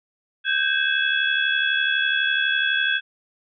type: tone cluster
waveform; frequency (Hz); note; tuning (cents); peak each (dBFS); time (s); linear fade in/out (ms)
sine; 1547 / 1619 / 2601 / 3365; G6 / G#6 / E7 / G#7; -23 / -45 / -24 / +22; -23 / -23 / -28 / -25; 0.44-3.01; 50
effects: none